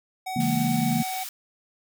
square tone, 752 Hz, F#5, 28 cents sharp, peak -30 dBFS, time 0.26-1.24 s, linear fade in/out 10 ms
sine chord, A# half-diminished seventh, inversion first, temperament just, 139.85 / 167.82 / 209.8 / 233.1 Hz, C#3 / E3 / G#3 / A#3, +16 / +31 / +18 / 0 cents, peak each -29 / -28 / -30 / -24 dBFS, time 0.36-1.03 s, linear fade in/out 5 ms
white high-pass noise, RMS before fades -36 dBFS, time 0.4-1.29 s, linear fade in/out 2 ms, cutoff 1500 Hz, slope 12 dB/octave
effects none

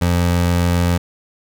25% pulse tone, 87.31 Hz, F2, in tune, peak -10 dBFS, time 0.01-0.98 s, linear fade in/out 10 ms, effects none

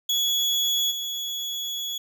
35% pulse tone with level steps, 3373 Hz, G#7, 26 cents sharp, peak -19 / -26 dBFS, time 0.09-1.98 s, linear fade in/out 5 ms, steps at 0.9 s, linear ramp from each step 20 ms, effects none

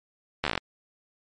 slowing click train, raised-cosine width 0.3 ms, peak -9 dBFS, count 9, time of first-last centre 0.44-0.577 s, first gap 12 ms, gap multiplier 1.1, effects MP3 48 kbps

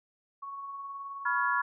sine tone with tremolo, 1110 Hz, C#6, 2 cents sharp, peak -36 dBFS, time 0.42-1.36 s, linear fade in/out 10 ms, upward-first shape triangle, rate 19 Hz, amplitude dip 35%
sine chord, C# dominant seventh, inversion third, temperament equal with one note detuned, 987.8 / 1108.7 / 1396.9 / 1692.2 Hz, B5 / C#6 / E#6 / G#6, 0 / 0 / 0 / +32 cents, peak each -31 dBFS, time 1.25-1.62 s, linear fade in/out 10 ms
effects none

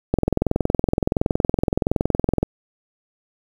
click train, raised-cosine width 2 ms, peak -4 dBFS, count 50, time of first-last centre 0.14-2.43 s, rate 21.4 Hz, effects 7-bit

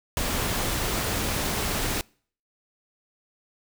pink noise, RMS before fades -27 dBFS, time 0.17-2.01 s, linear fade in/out 0 ms, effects noise-tail reverb RT60 0.5 s tail -26 dB re dry

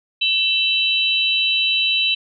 sine tone cluster, 2655 / 3057 / 3917 Hz, E7 / G7 / B7, +12 / -44 / -15 cents, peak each -20 dBFS, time 0.21-2.15 s, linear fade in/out 10 ms, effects none

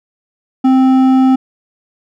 sine tone with hard clipping, 261.6 Hz, C4, in tune, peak -8 dBFS, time 0.64-1.36 s, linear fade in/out 10 ms, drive 8 dB, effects none

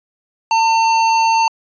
sine tone with hard clipping, 902 Hz, A5, 43 cents sharp, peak -13 dBFS, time 0.51-1.48 s, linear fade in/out 2 ms, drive 16 dB, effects resampled to 16000 Hz

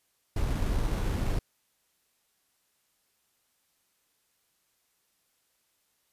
brown noise with sample-and-hold, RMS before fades -28 dBFS, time 0.36-1.39 s, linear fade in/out 5 ms, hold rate 4900 Hz, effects white hiss -73 dBFS RMS until 6.12 s + resampled to 32000 Hz

